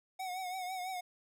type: tone with vibrato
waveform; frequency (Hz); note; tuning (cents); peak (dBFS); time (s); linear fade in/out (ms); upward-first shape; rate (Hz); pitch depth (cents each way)
square; 740; F#5; 0; -38; 0.19-1.01; 10; triangle; 6; 65
effects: none